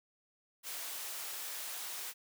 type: high-pass noise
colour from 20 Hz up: white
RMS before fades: -42 dBFS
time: 0.63-2.14 s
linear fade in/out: 50 ms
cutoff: 530 Hz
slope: 12 dB/octave
effects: none